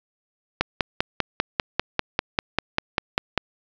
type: click train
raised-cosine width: 0.3 ms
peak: -3 dBFS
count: 15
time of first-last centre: 0.61-3.377 s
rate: 5.06 Hz
effects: resampled to 16000 Hz + 7-bit